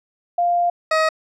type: tone pair in turn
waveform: sine / 20% pulse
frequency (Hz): 698.5 / 633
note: F5 / D#5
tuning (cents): 0 / +30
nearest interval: major second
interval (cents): 170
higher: first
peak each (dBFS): -15 / -10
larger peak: second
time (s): 0.38-0.7 / 0.91-1.09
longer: first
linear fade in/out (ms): 5
effects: low-pass 5000 Hz 12 dB/octave